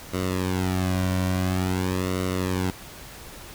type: tone with flanger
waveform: sawtooth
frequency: 92.5 Hz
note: F#2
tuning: in tune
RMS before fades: -25 dBFS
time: 0.13-2.71 s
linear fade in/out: 10 ms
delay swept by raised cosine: 1.2 to 2.4 ms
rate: 0.48 Hz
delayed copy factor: -0.9
effects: pink hiss -42 dBFS RMS until 3.54 s